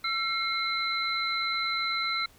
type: tone cluster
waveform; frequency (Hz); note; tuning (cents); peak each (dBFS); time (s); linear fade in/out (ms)
sine; 1346 / 2141 / 4036; E6 / C7 / B7; +36 / +39 / +37; -31; 0.04-2.26; 5
effects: pink hiss -58 dBFS RMS until 2.38 s